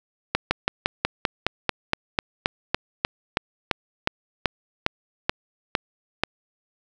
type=slowing click train; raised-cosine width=0.3 ms; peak=-3 dBFS; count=21; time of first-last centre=0.35-6.236 s; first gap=160 ms; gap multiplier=1.06; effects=none